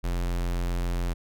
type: tone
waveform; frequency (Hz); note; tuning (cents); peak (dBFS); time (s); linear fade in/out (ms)
square; 43.65; F1; 0; -26; 0.03-1.14; 20
effects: none